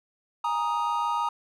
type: chord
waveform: triangle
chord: Ab suspended second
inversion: none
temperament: equal with one note detuned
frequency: 830.6 / 937.2 / 1244.5 Hz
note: Ab5 / Bb5 / Eb6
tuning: 0 / +9 / 0 cents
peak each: -31 / -25 / -27 dBFS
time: 0.44-1.29 s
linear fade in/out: 5 ms
effects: none